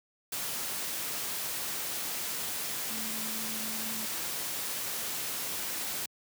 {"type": "tone in noise", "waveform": "sine", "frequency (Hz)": 220, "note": "A3", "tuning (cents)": 0, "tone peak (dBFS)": -42, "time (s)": [2.9, 4.06], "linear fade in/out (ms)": 5, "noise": "white", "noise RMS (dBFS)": -35, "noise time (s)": [0.32, 6.06], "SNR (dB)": -10, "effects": ["high-pass 100 Hz 12 dB/octave"]}